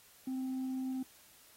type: tone with tanh clipping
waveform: sine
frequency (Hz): 260.4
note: C4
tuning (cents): -8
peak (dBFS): -35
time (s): 0.27-1.03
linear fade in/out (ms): 5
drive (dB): 1
effects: white hiss -61 dBFS RMS until 1.56 s + AAC 48 kbps